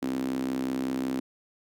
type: tone with high-pass filter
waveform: sawtooth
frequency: 65.41 Hz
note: C2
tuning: in tune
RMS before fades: -30 dBFS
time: 0.02-1.2 s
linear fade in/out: 5 ms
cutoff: 270 Hz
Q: 6.1
effects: none